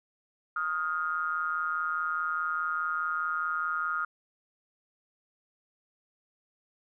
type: ring-modulated tone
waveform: triangle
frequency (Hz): 82.41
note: E2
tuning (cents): 0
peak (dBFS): -23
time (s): 0.56-4.05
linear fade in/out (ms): 5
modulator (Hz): 1330
effects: none